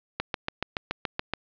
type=click train; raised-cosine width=0.3 ms; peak=-11 dBFS; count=9; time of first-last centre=0.2-1.336 s; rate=7.04 Hz; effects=resampled to 11025 Hz + 8-bit